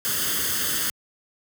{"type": "noise with comb filter", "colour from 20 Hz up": "white", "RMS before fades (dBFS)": -25, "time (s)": [0.05, 0.9], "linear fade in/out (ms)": 0, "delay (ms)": 0.62, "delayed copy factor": 0.7, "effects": ["high-pass 80 Hz 12 dB/octave"]}